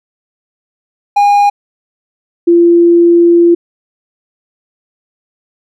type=tone pair in turn; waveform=triangle / sine; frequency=815 / 342.7 Hz; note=G#5 / F4; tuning=-33 / -33 cents; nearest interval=octave + minor third; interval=1500 cents; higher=first; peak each=-3 dBFS; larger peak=neither; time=1.16-1.5 / 2.47-3.55 s; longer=second; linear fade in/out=10 ms; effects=none